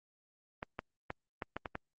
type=clicks; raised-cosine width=0.5 ms; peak=-22 dBFS; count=7; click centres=0.629 / 0.791 / 1.104 / 1.422 / 1.566 / 1.658 / 1.754 s; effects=Opus 24 kbps